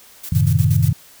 blue noise with tremolo, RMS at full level -31 dBFS, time 0.23-0.89 s, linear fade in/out 10 ms, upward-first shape square, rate 8.4 Hz, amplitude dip 80%
sine chord, F# diminished seventh, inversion none, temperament equal, 92.5 / 110 / 130.81 / 155.56 Hz, F#2 / A2 / C3 / Eb3, 0 / 0 / 0 / 0 cents, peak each -18 dBFS, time 0.32-0.93 s, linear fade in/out 5 ms
effects white hiss -46 dBFS RMS until 1.2 s

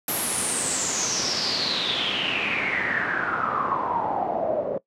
pink noise with low-pass filter sweep, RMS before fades -25 dBFS, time 0.08-4.78 s, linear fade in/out 2 ms, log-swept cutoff 12000 to 540 Hz, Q 8.5, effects noise-tail reverb RT60 0.1 s tail -20 dB re dry + high-pass 200 Hz 12 dB/octave

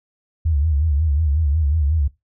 sine tone with vibrato, 75.5 Hz, D2, 48 cents sharp, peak -15 dBFS, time 0.45-2.08 s, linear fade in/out 10 ms, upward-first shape sine, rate 5.5 Hz, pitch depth 140 cents each way, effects noise-tail reverb RT60 0.2 s tail -19 dB re dry

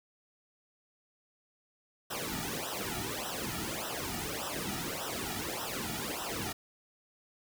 pink noise with flanger, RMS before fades -37 dBFS, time 2.1-6.53 s, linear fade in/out 10 ms, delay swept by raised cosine 0.44 to 1.94 ms, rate 1.7 Hz, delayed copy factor -1, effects none

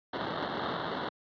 white noise with sample-and-hold, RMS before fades -34 dBFS, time 0.13-1.09 s, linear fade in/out 5 ms, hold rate 2450 Hz, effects high-pass 150 Hz 12 dB/octave + resampled to 11025 Hz

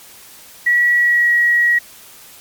sine tone with pitch glide, 1930 to 1910 Hz, B6 to A#6, -40 to +42 cents, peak -10 dBFS, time 0.66-1.79 s, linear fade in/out 10 ms, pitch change -18 cents, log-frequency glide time 0.97-1.3 s, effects white hiss -41 dBFS RMS until 2.4 s + MP3 96 kbps

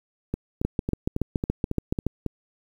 two click trains, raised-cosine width 3 ms, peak -10 / -13 dBFS, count 11 / 8, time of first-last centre 0.65-2.066 / 0.34-2.263 s, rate 7.06 / 3.64 Hz, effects 8-bit

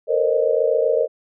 sine tone cluster, 452.1 / 479.7 / 534 / 618 Hz, A4 / A#4 / C5 / D#5, +47 / +50 / +35 / -12 cents, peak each -21 dBFS, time 0.07-1.08 s, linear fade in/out 50 ms, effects none

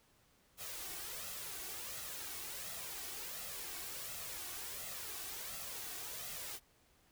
white noise with flanger, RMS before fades -45 dBFS, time 0.57-6.6 s, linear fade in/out 50 ms, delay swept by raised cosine 1.5 to 2.7 ms, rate 1.4 Hz, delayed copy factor +0.55, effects pink hiss -70 dBFS RMS until 7.11 s

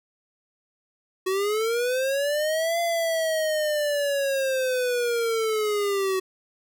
square linear two-way sweep, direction up then down, 370 to 685 to 374 Hz, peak -23 dBFS, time 1.26-6.2 s, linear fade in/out 10 ms, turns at 2.8 s, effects none

